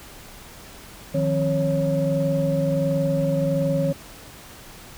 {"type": "tone cluster", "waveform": "sine", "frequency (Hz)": [156.4, 177.8, 267, 553], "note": ["D#3", "F3", "C4", "C#5"], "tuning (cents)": [9, 31, 35, -4], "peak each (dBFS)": [-22, -28, -27, -22], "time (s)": [1.14, 3.93], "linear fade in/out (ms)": 10, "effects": ["tanh soft clip ceiling -11 dBFS", "pink hiss -43 dBFS RMS until 4.97 s"]}